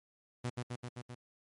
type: tone with echo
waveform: sawtooth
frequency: 122.7 Hz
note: B2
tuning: 11 cents flat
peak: -30 dBFS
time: 0.44-0.5 s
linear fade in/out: 10 ms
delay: 130 ms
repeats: 5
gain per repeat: -2 dB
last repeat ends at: 1.15 s
effects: MP3 48 kbps